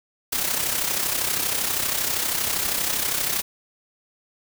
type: noise with amplitude modulation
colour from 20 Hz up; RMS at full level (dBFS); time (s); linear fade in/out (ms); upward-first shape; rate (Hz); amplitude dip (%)
white; -22; 0.32-3.42; 10; sine; 32.6; 55
effects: none